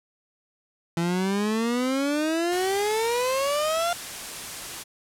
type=exponential sweep; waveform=30% pulse; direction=up; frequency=166.4 to 704 Hz; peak=-20 dBFS; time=0.97-3.93 s; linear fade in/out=2 ms
type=noise; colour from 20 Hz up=white; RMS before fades=-35 dBFS; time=2.51-4.84 s; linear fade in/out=20 ms
effects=low-pass 11000 Hz 12 dB/octave